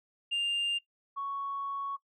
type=tone pair in turn; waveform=sine; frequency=2800 / 1111.2 Hz; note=F7 / C#6; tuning=+4 / +4 cents; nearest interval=octave + major third; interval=1600 cents; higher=first; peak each=-25 / -32 dBFS; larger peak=first; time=0.31-0.79 / 1.16-1.97 s; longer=second; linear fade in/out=20 ms; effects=noise-tail reverb RT60 0.1 s tail -21 dB re dry + tanh soft clip ceiling -27 dBFS